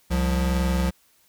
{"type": "tone pair together", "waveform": "square", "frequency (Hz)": [66.48, 178], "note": ["C2", "F3"], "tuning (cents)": [28, 33], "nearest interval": "octave + perfect fourth", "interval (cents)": 1705, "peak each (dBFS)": [-23, -25], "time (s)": [0.1, 0.91], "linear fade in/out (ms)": 20, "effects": ["white hiss -61 dBFS RMS until 1.28 s"]}